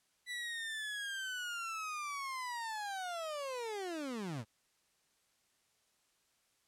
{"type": "linear sweep", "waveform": "30% pulse", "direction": "down", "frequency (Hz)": [1984, 100.2], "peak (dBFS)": -36, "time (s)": [0.26, 4.45], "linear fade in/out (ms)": 50, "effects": ["white hiss -75 dBFS RMS until 6.67 s", "low-pass 10000 Hz 12 dB/octave"]}